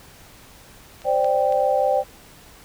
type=clicks; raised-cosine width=0.2 ms; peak=-26 / -21 / -23 dBFS; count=3; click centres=1.019 / 1.245 / 1.524 s
type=chord; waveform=sine; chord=C suspended second; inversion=none; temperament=just; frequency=523.3 / 588.7 / 784.9 Hz; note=C5 / D5 / G5; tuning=0 / +4 / +2 cents; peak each=-21 dBFS; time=1.04-2.04 s; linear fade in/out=50 ms
effects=pink hiss -47 dBFS RMS until 2.64 s